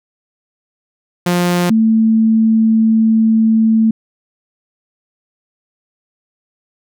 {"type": "tone pair in turn", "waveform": ["sawtooth", "sine"], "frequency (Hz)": [176.4, 222.3], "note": ["F3", "A3"], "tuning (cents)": [18, 18], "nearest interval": "major third", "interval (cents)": 400, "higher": "second", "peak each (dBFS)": -8, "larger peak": "neither", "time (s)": [[1.26, 1.7], [1.7, 3.91]], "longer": "second", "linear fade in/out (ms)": 5, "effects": []}